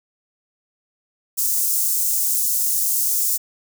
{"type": "high-pass noise", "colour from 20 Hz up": "white", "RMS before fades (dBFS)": -20, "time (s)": [1.37, 3.38], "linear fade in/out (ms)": 20, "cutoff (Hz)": 6400, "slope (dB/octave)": 24, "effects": []}